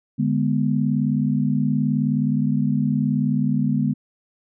sine chord, G# diminished, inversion second, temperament equal with one note detuned, 147.94 / 207.7 / 246.9 Hz, D3 / G#3 / B3, +13 / 0 / 0 cents, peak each -22 dBFS, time 0.18-3.94 s, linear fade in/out 20 ms, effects none

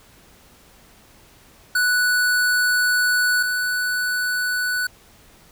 square tone pair in turn, 1480 / 1485.6 Hz, F#6 / F#6, 0 / +7 cents, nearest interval unison, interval 7 cents, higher second, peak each -17 / -21 dBFS, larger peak first, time 1.75-3.43 / 3.43-4.87 s, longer first, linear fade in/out 5 ms, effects pink hiss -51 dBFS RMS until 5.51 s

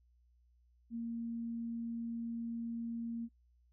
sine tone, 231.9 Hz, A#3, 9 cents flat, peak -37 dBFS, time 0.9-3.29 s, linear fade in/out 50 ms, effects noise-tail reverb RT60 0.1 s tail -26 dB re dry + added 60 Hz sine -66 dBFS peak until 3.72 s

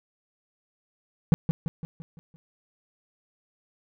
triangle tone with echo, 162.6 Hz, E3, 23 cents flat, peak -11 dBFS, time 1.32-1.34 s, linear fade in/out 0 ms, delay 170 ms, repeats 6, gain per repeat -6 dB, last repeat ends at 2.36 s, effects none

